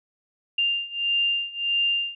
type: beating tone pair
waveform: sine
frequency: 2794 / 2795.6 Hz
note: F7 / F7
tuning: 0 / +1 cents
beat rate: 1.6 Hz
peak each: -26 / -24 dBFS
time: 0.58-2.15 s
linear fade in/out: 5 ms
effects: none